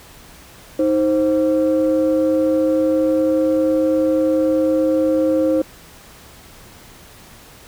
sine tone pair together, 313.6 / 526 Hz, D#4 / C5, +14 / +9 cents, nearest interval major sixth, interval 895 cents, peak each -15 dBFS, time 0.79-5.62 s, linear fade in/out 5 ms, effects tanh soft clip ceiling -9 dBFS + pink hiss -43 dBFS RMS until 7.67 s

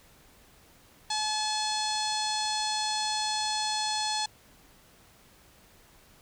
harmonic tone, 858 Hz, A5, 44 cents flat, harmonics 1 / 2 / 3 / 4 / 5 / 6 / 7 / 8 / 9 / 10, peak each -31 / -40 / -43 / -36 / -33 / -40 / -40 / -43 / -43 / -42 dBFS, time 1.1-4.26 s, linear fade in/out 5 ms, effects pink hiss -58 dBFS RMS until 6.21 s

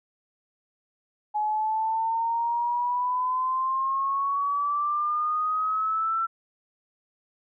sine exponential sweep, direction up, 842 to 1346 Hz, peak -23 dBFS, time 1.34-6.27 s, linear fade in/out 20 ms, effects none

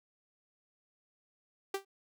sawtooth tone with exponential decay, 391.6 Hz, G4, 2 cents flat, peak -26 dBFS, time 1.74-1.85 s, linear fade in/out 5 ms, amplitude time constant 23 ms, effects none

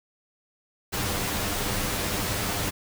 pink noise with comb filter, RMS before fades -28 dBFS, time 0.92-2.71 s, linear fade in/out 20 ms, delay 10 ms, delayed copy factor +0.55, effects none

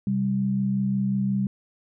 sine tone pair together, 131.6 / 197.18 Hz, C3 / G3, +10 / +10 cents, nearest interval perfect fifth, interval 700 cents, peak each -28 / -22 dBFS, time 0.07-1.47 s, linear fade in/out 2 ms, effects none

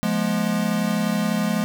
square tone cluster, 173.6 / 210.1 / 241.9 Hz, F3 / G#3 / B3, -10 / +20 / -36 cents, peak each -26 / -23 / -28 dBFS, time 0.03-1.64 s, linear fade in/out 0 ms, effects none

